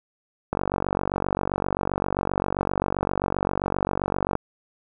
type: click train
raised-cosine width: 1 ms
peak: -9 dBFS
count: 183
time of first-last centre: 0.53-4.354 s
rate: 47.6 Hz
effects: none